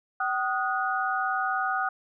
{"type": "tone cluster", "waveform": "sine", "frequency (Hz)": [765, 1242, 1458], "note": ["G5", "D#6", "F#6"], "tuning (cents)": [-42, -3, -26], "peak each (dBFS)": -29, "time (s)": [0.2, 1.89], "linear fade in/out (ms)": 5, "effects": []}